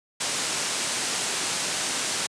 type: low-pass noise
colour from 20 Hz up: white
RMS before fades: -28 dBFS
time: 0.2-2.27 s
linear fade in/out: 10 ms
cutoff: 9200 Hz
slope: 48 dB/octave
effects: high-pass 150 Hz 12 dB/octave